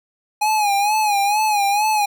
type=tone with vibrato; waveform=square; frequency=830.6 Hz; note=G#5; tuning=in tune; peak=-16 dBFS; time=0.41-2.06 s; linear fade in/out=10 ms; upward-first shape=sine; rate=2.2 Hz; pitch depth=77 cents each way; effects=none